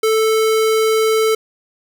square tone, 440 Hz, A4, in tune, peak -13 dBFS, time 0.03-1.35 s, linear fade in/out 5 ms, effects none

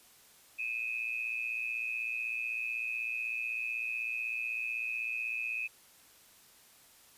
sine tone pair together, 2465 / 2581 Hz, D#7 / E7, -17 / -37 cents, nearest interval minor second, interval 80 cents, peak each -37 / -35 dBFS, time 0.58-5.68 s, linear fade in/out 20 ms, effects white hiss -60 dBFS RMS until 7.17 s + resampled to 32000 Hz

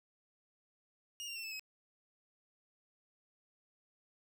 25% pulse tone with pitch steps, 2848 / 2772 / 2697 / 2625 / 2555 Hz, F7 / F7 / E7 / E7 / D#7, +33 / -14 / +39 / -8 / +45 cents, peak -38 dBFS, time 1.2-1.595 s, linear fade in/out 0 ms, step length 79 ms, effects none

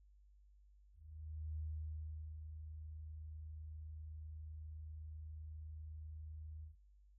sine tone with ADSR envelope, 77.78 Hz, D#2, in tune, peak -40 dBFS, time 0.93-6.76 s, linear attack 650 ms, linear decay 790 ms, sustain -7 dB, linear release 130 ms, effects added 50 Hz sine -63 dBFS peak until 7.18 s

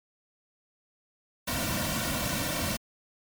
pink noise with comb filter, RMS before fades -30 dBFS, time 1.47-2.77 s, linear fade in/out 10 ms, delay 2.4 ms, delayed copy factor -0.9, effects MP3 96 kbps

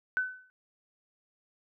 sine tone with exponential decay, 1509 Hz, F#6, 34 cents sharp, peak -23 dBFS, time 0.17-0.5 s, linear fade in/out 0 ms, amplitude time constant 70 ms, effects none

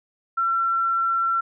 sine tone, 1354 Hz, E6, 46 cents sharp, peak -19 dBFS, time 0.37-1.41 s, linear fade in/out 10 ms, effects none

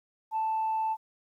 sine tone, 881 Hz, A5, 2 cents sharp, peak -25 dBFS, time 0.31-0.97 s, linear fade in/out 50 ms, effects tanh soft clip ceiling -23 dBFS + 11-bit

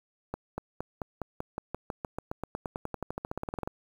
accelerating click train, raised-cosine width 1 ms, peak -19 dBFS, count 30, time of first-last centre 0.34-3.675 s, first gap 240 ms, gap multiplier 0.94, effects 8-bit

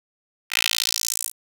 10% pulse tone with high-pass filter sweep, 56.5 Hz, A1, 47 cents sharp, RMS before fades -24 dBFS, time 0.5-1.32 s, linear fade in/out 50 ms, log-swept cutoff 2200 to 9800 Hz, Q 2.2, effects 7-bit

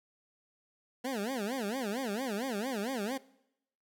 20% pulse tone with vibrato, 232.4 Hz, A#3, 5 cents flat, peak -28 dBFS, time 1.04-3.18 s, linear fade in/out 10 ms, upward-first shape sine, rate 4.4 Hz, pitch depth 280 cents each way, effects noise-tail reverb RT60 0.8 s tail -21 dB re dry

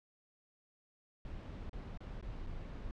brown noise with dropouts, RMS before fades -44 dBFS, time 1.25-2.91 s, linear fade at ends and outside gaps 1 ms, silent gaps 1.695-1.73 / 1.975-2.005 / 2.212-2.226 / 2.465-2.47 s, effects low-pass 4000 Hz 12 dB/octave

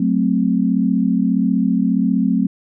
sine chord, F# diminished, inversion none, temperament equal, 185 / 220 / 261.6 Hz, F#3 / A3 / C4, 0 / 0 / 0 cents, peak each -18 dBFS, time 0-2.47 s, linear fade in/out 5 ms, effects none

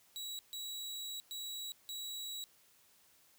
sawtooth tone bursts at uneven times, 3889 Hz, B7, 27 cents flat, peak -38 dBFS, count 4, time 0.16-0.39 / 0.53-1.2 / 1.31-1.72 / 1.89-2.44 s, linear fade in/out 0 ms, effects white hiss -67 dBFS RMS until 3.38 s

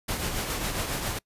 pink noise with tremolo, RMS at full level -28 dBFS, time 0.08-1.19 s, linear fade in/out 10 ms, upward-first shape triangle, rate 7.3 Hz, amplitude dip 50%, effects noise-tail reverb RT60 0.1 s tail -25 dB re dry + resampled to 32000 Hz

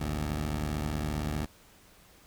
15% pulse tone pair together, 53.49 / 75.5 Hz, A1 / D2, -48 / +48 cents, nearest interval tritone, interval 596 cents, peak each -30 / -25 dBFS, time 0-1.46 s, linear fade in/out 10 ms, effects pink hiss -58 dBFS RMS until 2.26 s

